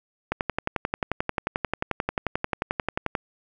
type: click train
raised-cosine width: 0.5 ms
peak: -9 dBFS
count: 33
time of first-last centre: 0.32-3.152 s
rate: 11.3 Hz
effects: none